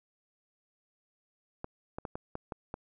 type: clicks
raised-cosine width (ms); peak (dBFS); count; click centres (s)
1; -23; 7; 1.644 / 1.985 / 2.052 / 2.155 / 2.354 / 2.522 / 2.741
effects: none